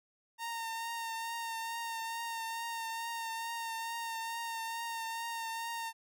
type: tone with vibrato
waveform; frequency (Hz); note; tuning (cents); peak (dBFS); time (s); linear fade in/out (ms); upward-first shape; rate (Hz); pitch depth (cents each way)
sawtooth; 917; A#5; -29; -33; 0.38-5.93; 50; triangle; 2.3; 26
effects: none

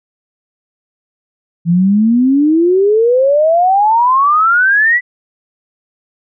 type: exponential sweep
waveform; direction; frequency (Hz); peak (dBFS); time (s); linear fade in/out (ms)
sine; up; 164.81 to 1999; -7; 1.65-5.01; 50
effects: none

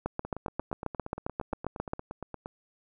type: two click trains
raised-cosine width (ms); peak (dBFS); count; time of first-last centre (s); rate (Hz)
1; -16 / -23; 15 / 20; 0.06-1.934 / 0.25-2.459; 7.47 / 8.6
effects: none

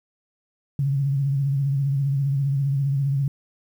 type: tone with vibrato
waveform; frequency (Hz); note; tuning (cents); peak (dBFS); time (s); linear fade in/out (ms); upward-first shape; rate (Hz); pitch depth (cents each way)
sine; 138.59; C#3; 0; -19; 0.79-3.28; 2; triangle; 15; 69
effects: 9-bit

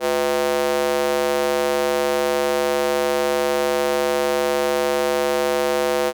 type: tone with high-pass filter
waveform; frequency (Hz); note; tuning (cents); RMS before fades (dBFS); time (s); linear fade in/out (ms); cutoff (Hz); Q
square; 71.4; D2; -48; -20; 0-6.13; 50; 480; 2.6
effects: none

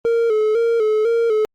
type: tone with vibrato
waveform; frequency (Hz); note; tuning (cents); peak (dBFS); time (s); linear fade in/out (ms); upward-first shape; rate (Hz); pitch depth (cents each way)
triangle; 446.6; A4; +26; -12; 0.05-1.45; 0; square; 2; 64
effects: Opus 32 kbps

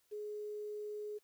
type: tone with quantisation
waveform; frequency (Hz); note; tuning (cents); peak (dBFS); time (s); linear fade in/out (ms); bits
sine; 420; G#4; +19; -40; 0.11-1.19; 20; 11
effects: white hiss -75 dBFS RMS until 1.23 s

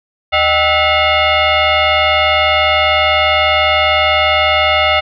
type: tone with frequency modulation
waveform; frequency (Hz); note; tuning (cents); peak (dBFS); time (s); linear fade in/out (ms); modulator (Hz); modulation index
sine; 769; G5; -33; -9; 0.32-5.01; 20; 692; 3.5
effects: none

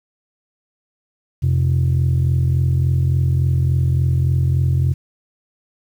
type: tone pair together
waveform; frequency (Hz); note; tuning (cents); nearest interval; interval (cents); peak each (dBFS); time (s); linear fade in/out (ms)
sine; 87.31 / 130.81; F2 / C3; 0 / 0; perfect fifth; 700; -15 / -14; 1.42-4.94; 20
effects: tanh soft clip ceiling -10 dBFS + 8-bit

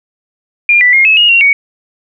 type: tone with pitch steps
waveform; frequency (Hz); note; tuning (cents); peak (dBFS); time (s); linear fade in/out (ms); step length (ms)
sine; 2403 / 1976 / 2136 / 2589 / 2868 / 2749 / 2240; D7 / B6 / C7 / E7 / F7 / F7 / C#7; +39 / 0 / +35 / -32 / +45 / -28 / +18; -4; 0.69-1.53; 2; 120
effects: none

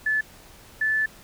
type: tone pair in turn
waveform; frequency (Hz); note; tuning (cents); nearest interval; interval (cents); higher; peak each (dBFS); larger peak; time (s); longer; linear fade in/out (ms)
sine; 1735 / 1746.1; A6 / A6; -25 / -14; unison; 11; second; -20; neither; 0.06-0.21 / 0.81-1.06; second; 5
effects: pink hiss -49 dBFS RMS until 1.23 s

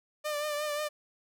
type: tone with vibrato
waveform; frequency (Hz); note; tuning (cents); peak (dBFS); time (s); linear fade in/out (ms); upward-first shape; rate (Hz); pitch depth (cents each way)
sawtooth; 596; D5; +25; -27; 0.24-0.89; 20; triangle; 5.6; 44
effects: none

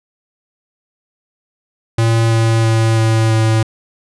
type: tone with pitch steps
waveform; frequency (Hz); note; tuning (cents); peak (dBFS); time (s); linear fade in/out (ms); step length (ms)
square; 114.2 / 113.41 / 112.63 / 111.85 / 111.08; A#2 / A#2 / A2 / A2 / A2; -35 / -47 / +41 / +29 / +17; -11; 1.98-3.63; 5; 330
effects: resampled to 24000 Hz

